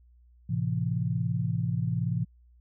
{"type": "chord", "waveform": "sine", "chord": "A minor", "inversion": "none", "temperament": "equal with one note detuned", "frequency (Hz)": [110, 130.81, 168.18], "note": ["A2", "C3", "E3"], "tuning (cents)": [0, 0, 35], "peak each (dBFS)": -30, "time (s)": [0.49, 2.25], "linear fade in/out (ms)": 10, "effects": ["added 60 Hz sine -55 dBFS peak until 2.6 s"]}